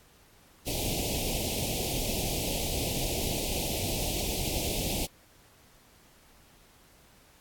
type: band-stop noise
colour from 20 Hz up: pink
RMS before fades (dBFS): -31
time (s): 0.66-5.07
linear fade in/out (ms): 20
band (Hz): 800 to 2400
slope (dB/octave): 48
effects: pink hiss -59 dBFS RMS until 7.4 s + AAC 64 kbps